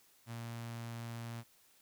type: tone with notch filter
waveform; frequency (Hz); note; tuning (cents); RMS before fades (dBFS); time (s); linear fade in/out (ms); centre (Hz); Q
sawtooth; 116.54; A#2; 0; -44; 0.26-1.44; 50; 410; 1.5
effects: white hiss -67 dBFS RMS until 1.81 s